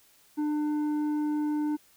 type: tone with tanh clipping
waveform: sine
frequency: 299.5 Hz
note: D4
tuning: 34 cents sharp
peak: -27 dBFS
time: 0.37-1.77 s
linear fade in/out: 20 ms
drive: 7 dB
effects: white hiss -61 dBFS RMS until 1.96 s